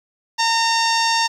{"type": "tone with low-pass filter", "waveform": "sawtooth", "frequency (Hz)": 914, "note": "A#5", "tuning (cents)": -34, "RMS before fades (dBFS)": -18, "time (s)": [0.38, 1.28], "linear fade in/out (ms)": 20, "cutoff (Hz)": 5600, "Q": 3.4, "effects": ["8-bit"]}